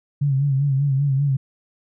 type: tone with vibrato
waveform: sine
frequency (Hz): 138.59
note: C#3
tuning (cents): 0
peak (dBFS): -16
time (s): 0.21-1.37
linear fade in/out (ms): 10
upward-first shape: sine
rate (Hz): 5.1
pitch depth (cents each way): 71
effects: none